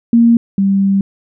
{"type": "tone pair in turn", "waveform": "sine", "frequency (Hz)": [233.1, 196.01], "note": ["A#3", "G3"], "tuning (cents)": [0, 0], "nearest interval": "minor third", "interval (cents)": 300, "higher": "first", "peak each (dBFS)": [-5, -9], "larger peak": "first", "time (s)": [[0.13, 0.37], [0.58, 1.01]], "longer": "second", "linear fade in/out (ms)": 2, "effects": []}